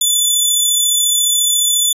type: tone with amplitude modulation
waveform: 15% pulse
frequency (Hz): 3486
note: A7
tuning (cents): -17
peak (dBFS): -3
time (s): 0.01-1.93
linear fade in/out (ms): 5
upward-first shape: sine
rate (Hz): 34.3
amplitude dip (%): 30
effects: resampled to 32000 Hz